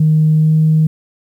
sine tone with pitch glide, 155.56 to 156.91 Hz, D#3 to D#3, 0 to +15 cents, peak -7 dBFS, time 0-0.87 s, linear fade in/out 5 ms, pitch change +15 cents, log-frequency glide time 0.36-0.55 s, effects tanh soft clip ceiling -3 dBFS + 8-bit

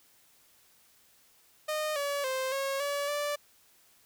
sawtooth tone with pitch steps, 614 / 569 / 523 / 546 / 571 / 584 Hz, D#5 / C#5 / C5 / C#5 / D5 / D5, -23 / +45 / -1 / -26 / -49 / -10 cents, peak -26 dBFS, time 1.68-3.36 s, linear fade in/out 10 ms, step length 280 ms, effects white hiss -63 dBFS RMS until 4.05 s

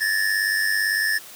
square tone pair together, 1729.1 / 1827 Hz, A6 / A#6, -31 / -35 cents, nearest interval minor second, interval 96 cents, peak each -22 / -25 dBFS, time 0-1.19 s, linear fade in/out 20 ms, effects white hiss -42 dBFS RMS until 1.35 s + high-pass 150 Hz 12 dB/octave

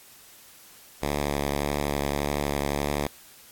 5% pulse tone with vibrato, 71.8 Hz, D2, 39 cents flat, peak -14 dBFS, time 1.02-3.07 s, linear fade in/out 5 ms, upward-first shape triangle, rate 1.7 Hz, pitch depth 23 cents each way, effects white hiss -51 dBFS RMS until 3.51 s + AAC 64 kbps

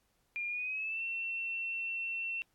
sine tone with pitch glide, 2408 to 2703 Hz, D7 to E7, +43 to +43 cents, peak -34 dBFS, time 0.36-2.42 s, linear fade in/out 0 ms, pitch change +200 cents, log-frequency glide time 0.48-1.03 s, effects pink hiss -75 dBFS RMS until 2.54 s + AAC 64 kbps

